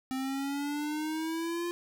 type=exponential sweep; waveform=square; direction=up; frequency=260 to 349.2 Hz; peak=-32 dBFS; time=0.11-1.71 s; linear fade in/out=0 ms; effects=none